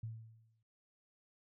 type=tone with exponential decay; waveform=sine; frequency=112.1 Hz; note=A2; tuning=33 cents sharp; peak=-38 dBFS; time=0.03-0.63 s; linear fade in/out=5 ms; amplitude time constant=130 ms; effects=none